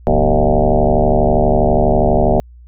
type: tone with frequency modulation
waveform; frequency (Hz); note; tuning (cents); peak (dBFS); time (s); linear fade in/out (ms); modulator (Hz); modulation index
sine; 312.9; D#4; +10; -9; 0.07-2.4; 0; 72.3; 5.8
effects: added 60 Hz sine -37 dBFS peak until 2.67 s